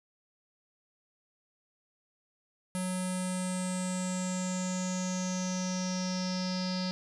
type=tone with low-pass filter sweep; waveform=square; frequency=184.1 Hz; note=F#3; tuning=8 cents flat; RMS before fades=-33 dBFS; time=2.75-6.91 s; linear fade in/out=0 ms; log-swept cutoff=9900 to 4800 Hz; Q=8.5; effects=none

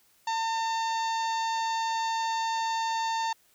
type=harmonic tone with a mistuned harmonic; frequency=903 Hz; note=A5; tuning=45 cents sharp; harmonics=1 / 2 / 3 / 4 / 5 / 6 / 7 / 8; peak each=-27 / -38 / -43 / -41 / -41 / -49 / -46 / -48 dBFS; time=0.27-3.33 s; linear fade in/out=5 ms; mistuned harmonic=8; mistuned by=-45 cents; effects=white hiss -64 dBFS RMS until 3.54 s

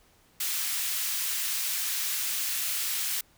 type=high-pass noise; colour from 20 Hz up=white; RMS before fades=-30 dBFS; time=0.4-3.21 s; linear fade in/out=5 ms; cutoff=1700 Hz; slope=12 dB/octave; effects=pink hiss -62 dBFS RMS until 3.37 s

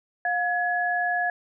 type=tone pair together; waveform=sine; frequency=711 / 1691 Hz; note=F5 / G#6; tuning=+31 / +31 cents; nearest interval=octave + minor third; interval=1500 cents; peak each=-25 dBFS; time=0.25-1.3 s; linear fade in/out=2 ms; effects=none

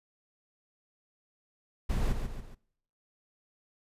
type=noise with echo; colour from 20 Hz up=brown; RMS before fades=-29 dBFS; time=1.89-2.13 s; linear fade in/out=10 ms; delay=140 ms; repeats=3; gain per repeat=-6 dB; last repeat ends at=2.55 s; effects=noise-tail reverb RT60 0.7 s tail -23 dB re dry + resampled to 32000 Hz

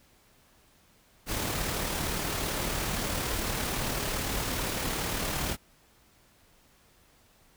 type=noise with amplitude modulation; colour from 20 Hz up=pink; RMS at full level=-30 dBFS; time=1.26-5.57 s; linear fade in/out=50 ms; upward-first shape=sine; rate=37.6 Hz; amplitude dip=30%; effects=pink hiss -62 dBFS RMS until 7.56 s

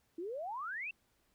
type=exponential sweep; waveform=sine; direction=up; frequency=320.1 to 2754 Hz; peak=-38 dBFS; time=0.18-0.91 s; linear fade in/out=5 ms; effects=pink hiss -75 dBFS RMS until 1.34 s

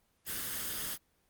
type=noise with comb filter; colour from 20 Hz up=white; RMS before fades=-37 dBFS; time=0.25-0.98 s; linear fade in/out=50 ms; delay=0.61 ms; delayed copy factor=+0.5; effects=pink hiss -73 dBFS RMS until 1.29 s + Opus 24 kbps

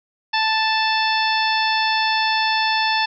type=harmonic tone; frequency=880 Hz; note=A5; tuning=in tune; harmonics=1 / 2 / 3 / 4 / 5 / 6; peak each=-20 / -23 / -25 / -26 / -27 / -28 dBFS; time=0.33-3.06 s; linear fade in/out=10 ms; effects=none

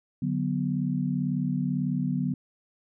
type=chord; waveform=sine; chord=B minor; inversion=first; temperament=equal; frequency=146.83 / 185 / 246.9 Hz; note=D3 / F#3 / B3; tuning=0 / 0 / 0 cents; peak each=-29 dBFS; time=0.22-2.34 s; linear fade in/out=5 ms; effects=none

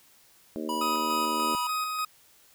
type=harmonic tone; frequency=77.78 Hz; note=D#2; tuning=in tune; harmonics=3 / 4 / 5 / 6 / 7 / 8; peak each=-36 / -35 / -38 / -43 / -41 / -44 dBFS; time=0.56-1.55 s; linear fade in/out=0 ms
type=tone; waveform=square; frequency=977 Hz; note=B5; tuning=19 cents flat; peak=-30 dBFS; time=0.69-1.67 s; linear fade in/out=2 ms
type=tone with tremolo; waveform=40% pulse; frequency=1256 Hz; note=D#6; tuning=16 cents sharp; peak=-26 dBFS; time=0.81-2.05 s; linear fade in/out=5 ms; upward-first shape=square; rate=3.4 Hz; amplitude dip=30%
effects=white hiss -59 dBFS RMS until 2.54 s

